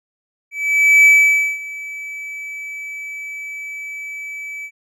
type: tone with ADSR envelope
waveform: triangle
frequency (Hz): 2300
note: D7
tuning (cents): -37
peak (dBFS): -4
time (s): 0.51-4.71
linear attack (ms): 540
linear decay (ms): 530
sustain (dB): -21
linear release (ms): 63
effects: none